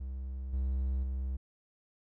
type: tone with level steps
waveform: triangle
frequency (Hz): 65.41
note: C2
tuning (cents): 0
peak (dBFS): -34 / -27 / -30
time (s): 0-1.37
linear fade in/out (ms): 10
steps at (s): 0.53 / 1.03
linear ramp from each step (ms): 5
effects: none